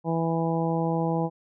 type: harmonic tone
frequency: 164.81 Hz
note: E3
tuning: in tune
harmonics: 1 / 2 / 3 / 4 / 5 / 6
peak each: -26 / -30 / -30 / -34 / -31 / -37 dBFS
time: 0.04-1.3 s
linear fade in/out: 50 ms
effects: none